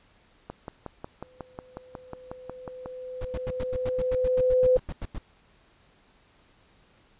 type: click train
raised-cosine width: 1 ms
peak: -21 dBFS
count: 14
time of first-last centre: 0.5-2.859 s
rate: 5.51 Hz
type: tone with exponential growth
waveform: sine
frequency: 508 Hz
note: B4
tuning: 49 cents sharp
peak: -16 dBFS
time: 1.22-4.77 s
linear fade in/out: 2 ms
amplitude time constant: 770 ms
type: noise bursts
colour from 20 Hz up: brown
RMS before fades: -32 dBFS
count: 16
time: 3.21-5.182 s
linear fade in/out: 2 ms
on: 37 ms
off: 92 ms
effects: pink hiss -61 dBFS RMS until 7.19 s + resampled to 8000 Hz